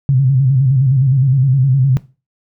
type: tone with vibrato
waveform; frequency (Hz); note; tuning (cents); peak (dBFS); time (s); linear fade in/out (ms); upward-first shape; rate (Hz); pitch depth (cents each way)
sine; 133.1; C3; +30; -8; 0.09-1.97; 0; square; 9.7; 76
effects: noise-tail reverb RT60 0.3 s tail -18 dB re dry